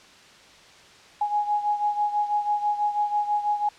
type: beating tone pair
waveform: sine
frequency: 830.6 / 836.7 Hz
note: G#5 / G#5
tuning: 0 / +13 cents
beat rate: 6.1 Hz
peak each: -23 / -28 dBFS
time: 1.21-3.69 s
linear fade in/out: 5 ms
effects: white hiss -50 dBFS RMS until 3.78 s + low-pass 5000 Hz 12 dB/octave